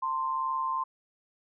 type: tone pair together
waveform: sine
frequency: 904.2 / 1046.5 Hz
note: A5 / C6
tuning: +47 / 0 cents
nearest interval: minor third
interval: 253 cents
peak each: -35 / -28 dBFS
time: 0.02-0.84 s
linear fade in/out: 10 ms
effects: none